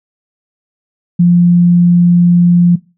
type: tone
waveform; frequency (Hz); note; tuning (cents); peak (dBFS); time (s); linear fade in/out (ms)
sine; 174.6; F3; 0; -4; 1.19-2.76; 10
effects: noise-tail reverb RT60 0.3 s tail -21 dB re dry